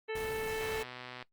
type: harmonic tone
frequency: 440 Hz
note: A4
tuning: in tune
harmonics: 1 / 2 / 3 / 4 / 5 / 6 / 7 / 9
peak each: -34 / -45 / -51 / -44 / -45 / -48 / -51 / -55 dBFS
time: 0.08-0.84 s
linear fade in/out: 20 ms
type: noise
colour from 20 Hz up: pink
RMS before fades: -44 dBFS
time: 0.15-0.83 s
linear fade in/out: 5 ms
type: click train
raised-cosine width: 0.3 ms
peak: -28 dBFS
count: 78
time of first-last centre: 0.61-1.226 s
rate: 125 Hz
effects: noise-tail reverb RT60 0.1 s tail -19 dB re dry + Opus 32 kbps